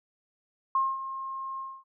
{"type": "tone with ADSR envelope", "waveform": "sine", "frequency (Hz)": 1069, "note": "C6", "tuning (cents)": 37, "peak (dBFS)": -21, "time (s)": [0.75, 1.84], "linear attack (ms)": 3, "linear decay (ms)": 220, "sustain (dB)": -12, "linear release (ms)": 250, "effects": []}